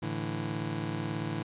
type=chord; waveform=25% pulse; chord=A suspended fourth; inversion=none; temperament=just; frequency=110 / 146.67 / 165 Hz; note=A2 / D3 / E3; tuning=0 / -2 / +2 cents; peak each=-33 / -33 / -33 dBFS; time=0.02-1.43 s; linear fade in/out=10 ms; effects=resampled to 8000 Hz